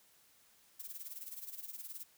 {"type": "noise with tremolo", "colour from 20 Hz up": "violet", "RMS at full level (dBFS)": -44, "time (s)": [0.79, 2.04], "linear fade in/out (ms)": 10, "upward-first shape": "sine", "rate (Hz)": 19, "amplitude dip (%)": 75, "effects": ["white hiss -67 dBFS RMS until 2.17 s"]}